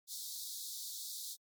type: high-pass noise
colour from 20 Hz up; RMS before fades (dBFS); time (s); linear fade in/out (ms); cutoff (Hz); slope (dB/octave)
pink; -44; 0.07-1.37; 50; 3600; 96
effects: MP3 96 kbps